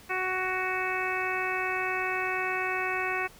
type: harmonic tone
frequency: 371.7 Hz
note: F#4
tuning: 8 cents sharp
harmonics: 1 / 2 / 3 / 4 / 5 / 6 / 7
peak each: -35 / -35 / -35 / -35 / -35 / -35 / -35 dBFS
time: 0.09-3.28 s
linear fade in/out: 20 ms
effects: pink hiss -53 dBFS RMS until 3.39 s